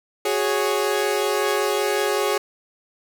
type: chord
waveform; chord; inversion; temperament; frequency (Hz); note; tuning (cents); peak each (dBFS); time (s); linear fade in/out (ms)
sawtooth; F# suspended second; none; equal; 370 / 415.3 / 554.4; F#4 / G#4 / C#5; 0 / 0 / 0; -22 / -18 / -22; 0.25-2.38; 5
effects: none